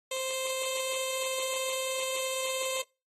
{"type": "tone with notch filter", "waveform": "10% pulse", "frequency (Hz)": 523.3, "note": "C5", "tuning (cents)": 0, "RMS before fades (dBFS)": -33, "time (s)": [0.11, 2.82], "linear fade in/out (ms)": 5, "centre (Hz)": 1500, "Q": 0.52, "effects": ["noise-tail reverb RT60 0.3 s tail -25 dB re dry", "AAC 32 kbps"]}